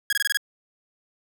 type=tone bursts; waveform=sawtooth; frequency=1655 Hz; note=G#6; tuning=6 cents flat; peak=-16 dBFS; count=6; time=0.1-0.372 s; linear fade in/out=2 ms; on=27 ms; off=22 ms; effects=none